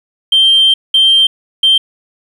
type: tone bursts at uneven times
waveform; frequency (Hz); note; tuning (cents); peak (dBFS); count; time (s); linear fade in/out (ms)
sine; 3152; G7; +9; -4; 3; 0.32-0.74 / 0.94-1.27 / 1.63-1.78; 5
effects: tanh soft clip ceiling -2 dBFS + 7-bit